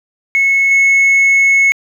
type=tone with level steps; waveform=sine; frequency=2193 Hz; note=C#7; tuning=19 cents flat; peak=-7 / -4 dBFS; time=0.35-1.72 s; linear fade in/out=0 ms; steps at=0.71 s; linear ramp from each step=2 ms; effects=tanh soft clip ceiling -6 dBFS + 7-bit